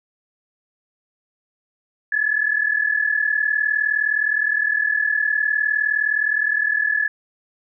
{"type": "tone pair together", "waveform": "sine", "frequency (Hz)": [1691.5, 1731], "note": ["G#6", "A6"], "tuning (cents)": [31, -29], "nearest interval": "unison", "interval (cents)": 40, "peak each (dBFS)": -20, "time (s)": [2.12, 7.08], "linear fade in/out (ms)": 5, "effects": []}